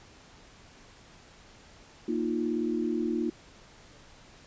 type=chord; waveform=sine; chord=Bb suspended fourth; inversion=none; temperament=just; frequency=233.1 / 310.8 / 349.6 Hz; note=Bb3 / Eb4 / F4; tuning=0 / -2 / +2 cents; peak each=-31 dBFS; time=2.08-3.3 s; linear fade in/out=5 ms; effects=pink hiss -54 dBFS RMS until 4.46 s + resampled to 16000 Hz